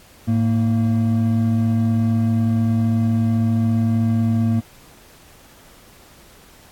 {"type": "tone pair together", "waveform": "triangle", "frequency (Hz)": [108.09, 228.9], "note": ["A2", "A#3"], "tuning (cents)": [-30, -31], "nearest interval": "octave + minor second", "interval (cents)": 1299, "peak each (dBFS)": -16, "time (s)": [0.27, 4.61], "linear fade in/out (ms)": 20, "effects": ["pink hiss -48 dBFS RMS until 6.71 s", "AAC 64 kbps"]}